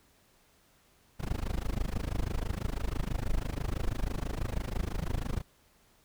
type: noise with amplitude modulation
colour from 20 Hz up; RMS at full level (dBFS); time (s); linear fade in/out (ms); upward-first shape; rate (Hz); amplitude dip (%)
brown; -28; 1.19-5.42; 20; sine; 26.1; 100
effects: pink hiss -65 dBFS RMS until 6.04 s